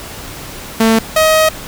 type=tone pair in turn; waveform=sawtooth; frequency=224.1 / 630.9 Hz; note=A3 / D#5; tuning=+32 / +24 cents; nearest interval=octave + tritone; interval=1792 cents; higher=second; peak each=-4 dBFS; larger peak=neither; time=0.8-0.99 / 1.16-1.49 s; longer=second; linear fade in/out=5 ms; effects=pink hiss -29 dBFS RMS until 1.67 s